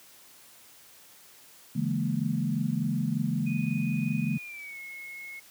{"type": "chord", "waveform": "sine", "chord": "A# half-diminished seventh", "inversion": "first", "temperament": "equal with one note detuned", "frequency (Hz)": [141.5, 164.81, 207.7, 233.1], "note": ["C#3", "E3", "G#3", "A#3"], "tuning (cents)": [36, 0, 0, 0], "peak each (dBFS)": -31, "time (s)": [1.75, 4.38], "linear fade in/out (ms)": 10}
{"type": "tone with pitch glide", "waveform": "sine", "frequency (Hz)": [2483, 2174], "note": ["D#7", "C#7"], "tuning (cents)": [-4, -34], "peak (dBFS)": -39, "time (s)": [3.46, 5.4], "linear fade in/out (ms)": 10, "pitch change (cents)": -230, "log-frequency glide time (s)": [4.36, 4.79]}
{"effects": ["white hiss -54 dBFS RMS until 5.5 s", "high-pass 80 Hz 12 dB/octave"]}